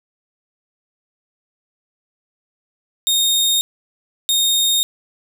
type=tone pair in turn; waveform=sawtooth; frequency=3695 / 3695 Hz; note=A#7 / A#7; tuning=-16 / -16 cents; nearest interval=unison; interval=0 cents; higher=neither; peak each=-11 dBFS; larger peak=neither; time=3.07-3.61 / 4.29-4.83 s; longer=neither; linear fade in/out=0 ms; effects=none